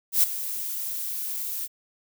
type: noise with ADSR envelope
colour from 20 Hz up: violet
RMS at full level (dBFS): -17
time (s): 0.12-1.68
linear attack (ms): 110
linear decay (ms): 15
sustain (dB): -14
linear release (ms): 34
effects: none